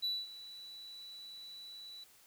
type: tone with ADSR envelope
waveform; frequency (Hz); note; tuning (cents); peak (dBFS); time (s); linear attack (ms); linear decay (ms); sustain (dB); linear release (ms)
sine; 3951; B7; 0; -29; 0.02-2.04; 24; 220; -18; 5
effects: tanh soft clip ceiling -31 dBFS + white hiss -63 dBFS RMS until 2.26 s